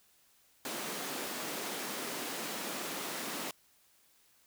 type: high-pass noise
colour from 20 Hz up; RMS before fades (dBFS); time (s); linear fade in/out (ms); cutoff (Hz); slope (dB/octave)
pink; -39; 0.65-3.51; 2; 210; 24
effects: white hiss -67 dBFS RMS until 4.46 s